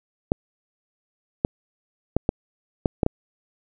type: clicks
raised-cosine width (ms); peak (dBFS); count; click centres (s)
2; -5; 7; 0.319 / 1.449 / 2.166 / 2.291 / 2.858 / 3.032 / 3.064
effects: none